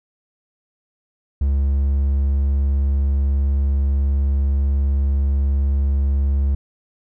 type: tone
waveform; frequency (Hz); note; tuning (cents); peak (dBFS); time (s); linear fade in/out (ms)
triangle; 69.3; C#2; 0; -13; 1.41-6.55; 5
effects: none